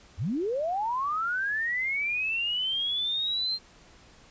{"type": "linear sweep", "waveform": "sine", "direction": "up", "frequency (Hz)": [61.5, 4192], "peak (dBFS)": -26, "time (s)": [0.17, 3.59], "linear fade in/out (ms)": 50, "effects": ["pink hiss -55 dBFS RMS until 4.3 s", "resampled to 16000 Hz"]}